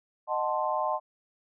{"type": "chord", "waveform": "sine", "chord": "D# diminished seventh", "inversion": "none", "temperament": "equal with one note detuned", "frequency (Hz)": [618.3, 740, 880, 1046.5], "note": ["D#5", "F#5", "A5", "C6"], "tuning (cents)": [-11, 0, 0, 0], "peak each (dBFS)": [-31, -33, -31, -31], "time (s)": [0.27, 1], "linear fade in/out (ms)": 50, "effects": []}